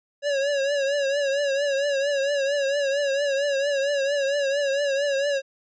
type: tone with vibrato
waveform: square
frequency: 560 Hz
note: C#5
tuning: 18 cents sharp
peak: -22 dBFS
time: 0.22-5.42 s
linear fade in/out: 50 ms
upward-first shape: triangle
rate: 4.4 Hz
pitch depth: 80 cents each way
effects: resampled to 16000 Hz